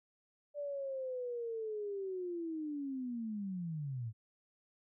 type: linear sweep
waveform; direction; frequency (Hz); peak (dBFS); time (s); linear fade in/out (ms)
sine; down; 587.3 to 106.2; -37; 0.54-4.13; 50
effects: none